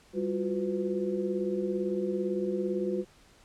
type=tone cluster; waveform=sine; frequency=197.8 / 346.7 / 364.5 / 502 Hz; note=G3 / F4 / F#4 / B4; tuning=+16 / -13 / -26 / +28 cents; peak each=-33 / -36 / -31 / -35 dBFS; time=0.13-3.05 s; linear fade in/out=50 ms; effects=pink hiss -59 dBFS RMS until 3.44 s + low-pass 9000 Hz 12 dB/octave